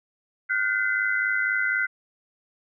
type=tone cluster; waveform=sine; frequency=1431 / 1535 / 2035 Hz; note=F6 / G6 / C7; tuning=+42 / -37 / -49 cents; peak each=-26 dBFS; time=0.49-1.87 s; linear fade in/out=20 ms; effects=none